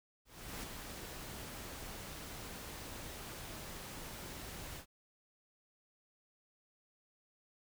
pink noise with ADSR envelope, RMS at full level -43 dBFS, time 0.25-4.86 s, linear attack 380 ms, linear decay 11 ms, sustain -4 dB, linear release 89 ms, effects none

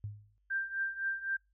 sine tone with exponential decay, 103.83 Hz, G#2, in tune, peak -34 dBFS, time 0.04-0.38 s, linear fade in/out 0 ms, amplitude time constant 72 ms
sine tone with tremolo, 1579 Hz, G6, 12 cents sharp, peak -29 dBFS, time 0.5-1.37 s, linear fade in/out 10 ms, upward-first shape triangle, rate 3.9 Hz, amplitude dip 85%
effects noise-tail reverb RT60 0.2 s tail -25 dB re dry + added 50 Hz sine -70 dBFS peak until 1.53 s

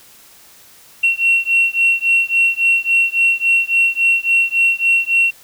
sine beating tone pair, 2725 / 2728.6 Hz, F7 / F7, -43 / -41 cents, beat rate 3.6 Hz, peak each -14 dBFS, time 1.03-5.31 s, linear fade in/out 10 ms, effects tanh soft clip ceiling -6 dBFS + white hiss -45 dBFS RMS until 5.43 s

